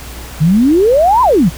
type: exponential two-way sweep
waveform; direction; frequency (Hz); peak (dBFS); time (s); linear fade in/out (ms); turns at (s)
sine; up then down; 144.3 to 1046.5 to 144.3; -6; 0.4-1.5; 20; 1.22
effects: added 60 Hz sine -28 dBFS peak until 1.57 s + pink hiss -31 dBFS RMS until 1.57 s